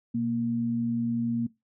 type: tone pair together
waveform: sine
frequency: 123.47 / 233.9 Hz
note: B2 / A#3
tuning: 0 / +6 cents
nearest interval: major seventh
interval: 1106 cents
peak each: -35 / -25 dBFS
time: 0.14-1.47 s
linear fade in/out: 10 ms
effects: noise-tail reverb RT60 0.2 s tail -19 dB re dry